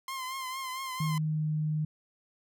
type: tone with vibrato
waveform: sawtooth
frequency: 1046.5 Hz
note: C6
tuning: in tune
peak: -31 dBFS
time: 0.08-1.18 s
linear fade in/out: 2 ms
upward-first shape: triangle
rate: 4.4 Hz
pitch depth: 57 cents each way
type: tone with pitch glide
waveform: sine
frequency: 156.1 to 153.68 Hz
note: D#3 to D#3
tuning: +6 to -21 cents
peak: -27 dBFS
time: 1-1.85 s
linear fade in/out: 5 ms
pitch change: -27 cents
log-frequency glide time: 1.12-1.49 s
effects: none

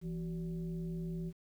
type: tone with frequency modulation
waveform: sine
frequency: 167.7 Hz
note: E3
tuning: 30 cents sharp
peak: -36 dBFS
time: 0.01-1.33 s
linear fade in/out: 50 ms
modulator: 209 Hz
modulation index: 0.61
effects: 11-bit

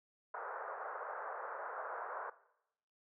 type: band-pass noise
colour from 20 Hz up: white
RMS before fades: -44 dBFS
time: 0.34-2.3 s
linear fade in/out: 5 ms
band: 450 to 1500 Hz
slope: 48 dB/octave
effects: noise-tail reverb RT60 0.8 s tail -17 dB re dry

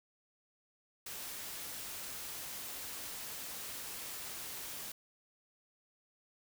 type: noise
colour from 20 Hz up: white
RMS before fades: -44 dBFS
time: 1.06-4.92 s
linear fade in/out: 5 ms
effects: none

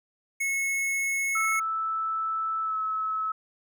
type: tone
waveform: square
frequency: 2188 Hz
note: C#7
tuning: 23 cents flat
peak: -26 dBFS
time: 0.4-1.6 s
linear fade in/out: 10 ms
type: tone with pitch glide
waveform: sine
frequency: 1315 to 1294.7 Hz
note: E6 to E6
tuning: -5 to -32 cents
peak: -26 dBFS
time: 1.35-3.32 s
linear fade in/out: 5 ms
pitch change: -27 cents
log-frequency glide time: 2.62-2.77 s
effects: none

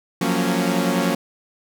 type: chord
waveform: sawtooth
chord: Gb major seventh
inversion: third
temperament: equal with one note detuned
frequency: 174.61 / 185 / 230.1 / 277.2 Hz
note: F3 / Gb3 / Bb3 / Db4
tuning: 0 / 0 / -22 / 0 cents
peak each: -20 dBFS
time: 0.21-1.15 s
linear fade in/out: 5 ms
effects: none

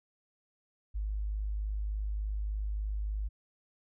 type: tone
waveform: sine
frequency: 51.7 Hz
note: G#1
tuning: 7 cents flat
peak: -31 dBFS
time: 0.94-3.29 s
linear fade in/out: 20 ms
effects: none

